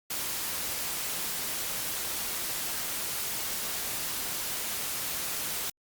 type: noise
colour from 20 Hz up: white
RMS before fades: -33 dBFS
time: 0.1-5.7 s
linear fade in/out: 5 ms
effects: Opus 48 kbps